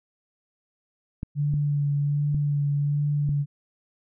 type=clicks; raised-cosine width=5 ms; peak=-18 dBFS; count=4; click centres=1.231 / 1.539 / 2.346 / 3.291 s
type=tone with vibrato; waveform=sine; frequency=144.9 Hz; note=D3; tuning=23 cents flat; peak=-21 dBFS; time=1.35-3.46 s; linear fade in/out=50 ms; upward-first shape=sine; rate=1.3 Hz; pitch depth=18 cents each way
effects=none